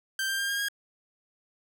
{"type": "tone with pitch steps", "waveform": "sawtooth", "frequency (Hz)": [1568, 1584.4, 1600.9, 1617.7, 1634.6], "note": ["G6", "G6", "G6", "G#6", "G#6"], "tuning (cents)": [0, 18, 36, -46, -28], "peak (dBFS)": -24, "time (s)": [0.19, 0.685], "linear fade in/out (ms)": 2, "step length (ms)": 99, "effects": []}